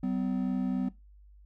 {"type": "tone pair together", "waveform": "triangle", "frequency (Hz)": [190.06, 253.7], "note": ["F#3", "B3"], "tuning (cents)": [47, 47], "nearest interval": "perfect fourth", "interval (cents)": 500, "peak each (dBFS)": [-29, -28], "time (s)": [0.03, 0.89], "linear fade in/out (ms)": 5, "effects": ["noise-tail reverb RT60 0.2 s tail -19 dB re dry", "added 50 Hz sine -52 dBFS peak until 1.45 s"]}